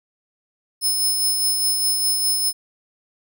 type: tone with tremolo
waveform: 15% pulse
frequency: 5210 Hz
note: E8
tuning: 21 cents flat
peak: -11 dBFS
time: 0.81-2.53 s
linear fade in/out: 50 ms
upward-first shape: sine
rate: 4.9 Hz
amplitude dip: 35%
effects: none